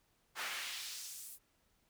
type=noise with high-pass filter sweep; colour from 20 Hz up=brown; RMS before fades=-44 dBFS; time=0.35-1.39 s; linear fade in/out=50 ms; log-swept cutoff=1300 to 12000 Hz; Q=1.2; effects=pink hiss -75 dBFS RMS until 1.89 s